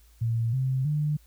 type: tone with pitch steps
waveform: sine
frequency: 115 / 131.34 / 150 Hz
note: A#2 / C3 / D3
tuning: -23 / +7 / +37 cents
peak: -23 dBFS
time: 0.21-1.17 s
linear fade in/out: 10 ms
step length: 320 ms
effects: added 56 Hz sine -54 dBFS peak until 1.26 s + white hiss -63 dBFS RMS until 1.26 s